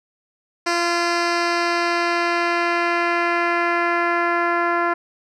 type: tone with low-pass filter sweep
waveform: 10% pulse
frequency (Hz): 344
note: F4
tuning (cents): -26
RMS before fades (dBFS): -20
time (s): 0.66-4.94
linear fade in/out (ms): 10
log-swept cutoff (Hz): 6100 to 1500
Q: 1.3
effects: none